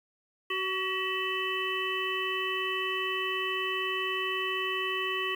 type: harmonic tone with a mistuned harmonic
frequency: 376 Hz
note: F#4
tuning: 28 cents sharp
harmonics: 1 / 3 / 5 / 7 / 8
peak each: -35 / -35 / -35 / -35 / -35 dBFS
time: 0.5-5.35 s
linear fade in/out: 5 ms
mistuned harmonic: 5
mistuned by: +39 cents
effects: 9-bit